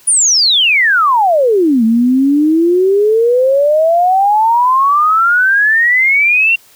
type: exponential two-way sweep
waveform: sine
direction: down then up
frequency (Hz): 9956 to 220 to 2769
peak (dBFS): -7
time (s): 0.07-6.56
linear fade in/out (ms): 10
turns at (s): 1.84
effects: white hiss -45 dBFS RMS until 6.75 s